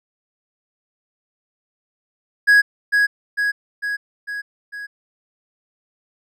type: tone with echo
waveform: triangle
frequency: 1661.2 Hz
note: G#6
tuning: in tune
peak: -7 dBFS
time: 2.47-2.62 s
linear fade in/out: 20 ms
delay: 450 ms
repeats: 5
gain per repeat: -4 dB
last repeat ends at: 4.87 s
effects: none